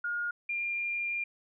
sine tone pair in turn, 1426 / 2398 Hz, F6 / D7, +36 / +36 cents, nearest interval major sixth, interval 900 cents, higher second, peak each -30 / -30 dBFS, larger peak neither, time 0.04-0.31 / 0.49-1.24 s, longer second, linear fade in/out 5 ms, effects none

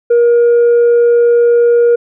sine tone with tanh clipping, 474.2 Hz, A#4, 30 cents sharp, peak -6 dBFS, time 0.1-1.96 s, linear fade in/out 10 ms, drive 1 dB, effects none

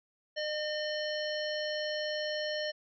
harmonic tone, 607 Hz, D#5, 43 cents flat, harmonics 1 / 3 / 5 / 7 / 9, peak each -34 / -39 / -41 / -42 / -44 dBFS, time 0.36-2.72 s, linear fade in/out 20 ms, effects none

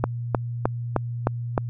click train, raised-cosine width 1 ms, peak -5 dBFS, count 6, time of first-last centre 0.04-1.578 s, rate 3.25 Hz, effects added 119 Hz sine -27 dBFS peak until 1.69 s

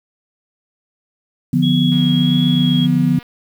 sine chord, B diminished, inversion first, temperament equal, 146.83 / 174.61 / 246.9 Hz, D3 / F3 / B3, 0 / 0 / 0 cents, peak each -17 / -16 / -15 dBFS, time 1.53-3.19 s, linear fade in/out 5 ms
sine tone with vibrato, 3322 Hz, G#7, in tune, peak -21 dBFS, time 1.62-2.87 s, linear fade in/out 20 ms, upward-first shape sine, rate 1.5 Hz, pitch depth 13 cents each way
click train, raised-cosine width 0.3 ms, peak -25 dBFS, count 315, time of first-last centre 1.92-3.228 s, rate 240 Hz
effects 7-bit

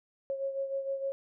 sine beating tone pair, 544 / 550.5 Hz, C#5 / C#5, -33 / -12 cents, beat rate 6.5 Hz, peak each -32 / -39 dBFS, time 0.3-1.12 s, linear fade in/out 0 ms, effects none

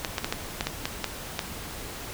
clicks, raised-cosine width 0.2 ms, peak -9 dBFS, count 9, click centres 0.048 / 0.182 / 0.245 / 0.325 / 0.609 / 0.67 / 0.855 / 1.043 / 1.392 s, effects pink hiss -38 dBFS RMS until 2.13 s

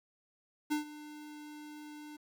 square tone with ADSR envelope, 299.7 Hz, D4, 35 cents sharp, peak -29 dBFS, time 0.7-2.17 s, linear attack 21 ms, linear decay 120 ms, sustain -17 dB, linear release 13 ms, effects 11-bit

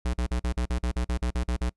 square tone bursts, 60.8 Hz, B1, 26 cents flat, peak -25 dBFS, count 13, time 0.05-1.695 s, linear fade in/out 5 ms, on 85 ms, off 45 ms, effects noise-tail reverb RT60 0.1 s tail -25 dB re dry + resampled to 24000 Hz

